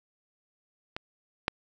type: clicks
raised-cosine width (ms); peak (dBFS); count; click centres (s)
0.3; -18 / -9; 2; 0.965 / 1.481
effects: none